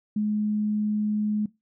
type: tone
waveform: sine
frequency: 211 Hz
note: G#3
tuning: 28 cents sharp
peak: -22 dBFS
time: 0.16-1.46 s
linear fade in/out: 5 ms
effects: noise-tail reverb RT60 0.2 s tail -20 dB re dry